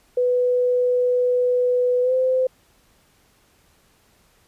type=tone with pitch glide; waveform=sine; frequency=495.7 to 515.3 Hz; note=B4 to C5; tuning=+6 to -27 cents; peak=-16 dBFS; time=0.17-2.47 s; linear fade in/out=5 ms; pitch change=+67 cents; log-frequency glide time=2.02-2.13 s; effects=pink hiss -59 dBFS RMS until 4.47 s + resampled to 32000 Hz